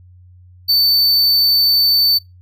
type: tone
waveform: square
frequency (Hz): 4536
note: C#8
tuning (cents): +39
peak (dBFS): -11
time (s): 0.68-2.19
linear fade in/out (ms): 20
effects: noise-tail reverb RT60 0.2 s tail -26 dB re dry + added 90 Hz sine -41 dBFS peak until 2.41 s